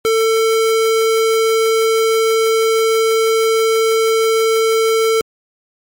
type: tone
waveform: square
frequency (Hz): 446.9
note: A4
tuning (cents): +27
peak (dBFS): -12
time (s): 0.05-5.21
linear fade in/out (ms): 0
effects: MP3 64 kbps